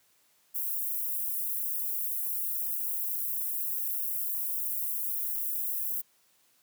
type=high-pass noise; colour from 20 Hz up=white; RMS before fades=-32 dBFS; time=0.54-6.02 s; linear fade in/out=20 ms; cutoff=12000 Hz; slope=24 dB/octave; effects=white hiss -67 dBFS RMS until 6.62 s + high-pass 100 Hz 12 dB/octave